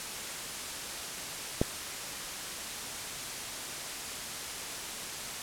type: click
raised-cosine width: 2 ms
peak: -11 dBFS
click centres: 1.615 s
effects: white hiss -38 dBFS RMS until 5.42 s + low-pass 10000 Hz 12 dB/octave